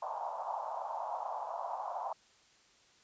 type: band-pass noise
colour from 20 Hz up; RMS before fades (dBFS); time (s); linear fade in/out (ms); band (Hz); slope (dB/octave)
white; -39; 0.02-2.13; 5; 650 to 1000; 48
effects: white hiss -65 dBFS RMS until 3.03 s + resampled to 16000 Hz